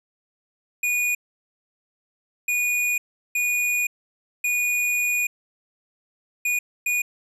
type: tone bursts at uneven times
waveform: square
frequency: 2455 Hz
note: D#7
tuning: 24 cents flat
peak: -21 dBFS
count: 6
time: 0.83-1.15 / 2.48-2.98 / 3.35-3.87 / 4.44-5.27 / 6.45-6.59 / 6.86-7.02 s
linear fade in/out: 5 ms
effects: resampled to 32000 Hz